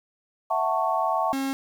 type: chord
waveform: sine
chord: F# minor seventh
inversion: third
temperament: equal with one note detuned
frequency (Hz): 659.3 / 740 / 888.2 / 1108.7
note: E5 / F#5 / A5 / C#6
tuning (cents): 0 / 0 / +16 / 0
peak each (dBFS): -27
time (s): 0.5-1.33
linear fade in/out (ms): 10
type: tone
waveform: 45% pulse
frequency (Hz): 270.4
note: C#4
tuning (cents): -43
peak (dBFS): -25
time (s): 1.33-1.53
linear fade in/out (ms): 0
effects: 9-bit